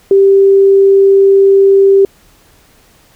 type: tone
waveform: sine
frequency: 392 Hz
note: G4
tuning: in tune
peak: -3 dBFS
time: 0.11-2.05 s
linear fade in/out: 2 ms
effects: pink hiss -47 dBFS RMS until 3.15 s